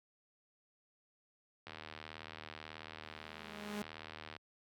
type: click train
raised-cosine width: 0.3 ms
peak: -30 dBFS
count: 212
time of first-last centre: 1.67-4.365 s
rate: 78.3 Hz
type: tone with exponential growth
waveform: sawtooth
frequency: 207.7 Hz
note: G#3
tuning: in tune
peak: -33 dBFS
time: 3.03-3.82 s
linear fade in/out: 0 ms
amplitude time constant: 170 ms
effects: high-pass 60 Hz 12 dB/octave